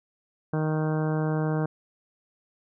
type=harmonic tone; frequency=155.56 Hz; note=D#3; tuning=in tune; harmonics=1 / 2 / 3 / 4 / 5 / 6 / 7 / 8 / 9 / 10; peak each=-25 / -31 / -32 / -36 / -38 / -42 / -42 / -46 / -44 / -43 dBFS; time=0.53-1.66 s; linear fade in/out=5 ms; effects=none